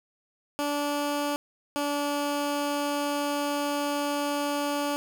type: tone pair in turn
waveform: 15% pulse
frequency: 290 / 288.8 Hz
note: D4 / D4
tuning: -22 / -29 cents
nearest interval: unison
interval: 7 cents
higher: first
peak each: -20 dBFS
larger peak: neither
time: 0.59-1.36 / 1.76-4.96 s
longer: second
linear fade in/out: 0 ms
effects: none